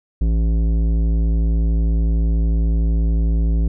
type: tone with tanh clipping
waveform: triangle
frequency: 55.4 Hz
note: A1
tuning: 13 cents sharp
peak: -16 dBFS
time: 0.21-3.68 s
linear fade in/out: 5 ms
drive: 17 dB
effects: none